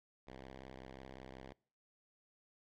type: tone with vibrato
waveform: 5% pulse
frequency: 65.41 Hz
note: C2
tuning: in tune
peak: -39 dBFS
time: 0.27-1.53 s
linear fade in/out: 5 ms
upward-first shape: triangle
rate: 18 Hz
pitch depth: 170 cents each way
effects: noise-tail reverb RT60 0.5 s tail -26 dB re dry + low-pass 4000 Hz 12 dB/octave